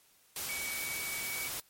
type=tone in noise; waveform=sine; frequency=2261 Hz; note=C#7; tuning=34 cents sharp; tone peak=-38 dBFS; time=0.49-1.48 s; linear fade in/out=2 ms; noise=white; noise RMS=-38 dBFS; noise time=0.36-1.6 s; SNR=-3 dB; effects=white hiss -65 dBFS RMS until 1.69 s + MP3 64 kbps